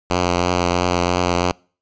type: tone with vibrato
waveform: 5% pulse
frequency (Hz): 88.7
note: F2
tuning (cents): +27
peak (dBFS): -5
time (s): 0.1-1.52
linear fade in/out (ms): 5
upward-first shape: triangle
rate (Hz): 3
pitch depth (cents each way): 24
effects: noise-tail reverb RT60 0.4 s tail -26 dB re dry + resampled to 16000 Hz